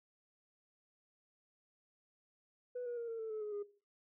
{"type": "tone with pitch steps", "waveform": "sine", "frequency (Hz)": [493.9, 480.9, 468.3, 456.1, 444.1, 432.5, 421.1, 410.1], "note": ["B4", "B4", "A#4", "A#4", "A4", "A4", "G#4", "G#4"], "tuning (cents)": [0, -46, 8, -38, 16, -30, 24, -22], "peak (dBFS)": -37, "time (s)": [2.75, 3.63], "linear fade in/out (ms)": 10, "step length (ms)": 110, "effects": ["noise-tail reverb RT60 0.4 s tail -18 dB re dry", "tanh soft clip ceiling -36 dBFS"]}